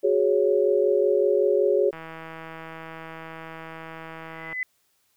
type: chord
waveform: sine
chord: F# suspended second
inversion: none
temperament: equal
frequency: 370 / 415.3 / 554.4 Hz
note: F#4 / G#4 / C#5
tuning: 0 / 0 / 0 cents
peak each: -23 / -21 / -23 dBFS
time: 0.03-1.91 s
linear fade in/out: 20 ms
type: click train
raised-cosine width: 0.5 ms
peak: -24 dBFS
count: 422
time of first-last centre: 1.93-4.529 s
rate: 162 Hz
type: tone with exponential growth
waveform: sine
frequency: 2012 Hz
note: B6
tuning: 32 cents sharp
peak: -23 dBFS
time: 4.17-4.63 s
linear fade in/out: 1 ms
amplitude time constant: 100 ms
effects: white hiss -68 dBFS RMS until 5.16 s